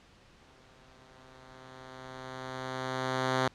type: tone with exponential growth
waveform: 5% pulse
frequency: 130 Hz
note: C3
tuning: 11 cents flat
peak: -14 dBFS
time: 0.39-3.48 s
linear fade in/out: 2 ms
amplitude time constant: 670 ms
effects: pink hiss -59 dBFS RMS until 3.54 s + low-pass 5000 Hz 12 dB/octave